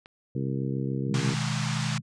click, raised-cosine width 0.3 ms, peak -30 dBFS, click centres 0.059 s
harmonic tone, 66.9 Hz, C2, 39 cents sharp, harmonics 2 / 3 / 4 / 5 / 6 / 7, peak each -29 / -33 / -35 / -37 / -39 / -40 dBFS, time 0.35-1.34 s, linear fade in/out 5 ms
sine chord, G# minor, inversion first, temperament just, 124.59 / 155.74 / 207.7 Hz, B2 / D#3 / G#3, +16 / +2 / 0 cents, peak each -30 / -30 / -34 dBFS, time 1.06-2.02 s, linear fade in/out 50 ms
pink band-pass noise, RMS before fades -35 dBFS, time 1.14-1.98 s, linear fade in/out 2 ms, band 820 to 7500 Hz, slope 24 dB/octave
effects resampled to 22050 Hz

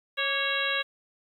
harmonic tone with a mistuned harmonic, 550 Hz, C#5, 14 cents flat, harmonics 1 / 2 / 3 / 4 / 5 / 6 / 7, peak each -35 / -35 / -30 / -34 / -32 / -34 / -33 dBFS, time 0.17-0.83 s, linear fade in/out 20 ms, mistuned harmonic 2, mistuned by +73 cents, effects 10-bit

